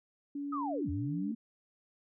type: tone with pitch glide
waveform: sine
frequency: 284.7 to 289.3 Hz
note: C#4 to D4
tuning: +46 to -26 cents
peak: -35 dBFS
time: 0.35-1.32 s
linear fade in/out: 5 ms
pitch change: +28 cents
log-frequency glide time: 0.48-0.95 s
type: linear two-way sweep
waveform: sine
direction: down then up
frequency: 1300 to 77.78 to 234.4 Hz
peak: -34 dBFS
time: 0.52-1.35 s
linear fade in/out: 10 ms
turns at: 0.9 s
effects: none